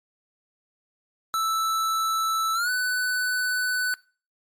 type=tone with pitch glide; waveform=square; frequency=1318.5 to 1497.2 Hz; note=E6 to F#6; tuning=0 to +20 cents; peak=-23 dBFS; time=1.34-3.94 s; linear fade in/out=0 ms; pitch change=+220 cents; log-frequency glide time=2.54-2.7 s; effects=noise-tail reverb RT60 0.4 s tail -24 dB re dry + MP3 64 kbps